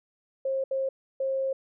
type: tone bursts at uneven times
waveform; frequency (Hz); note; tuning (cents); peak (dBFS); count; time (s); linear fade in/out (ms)
sine; 535; C5; +38; -25; 3; 0.45-0.64 / 0.71-0.89 / 1.2-1.53; 5
effects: none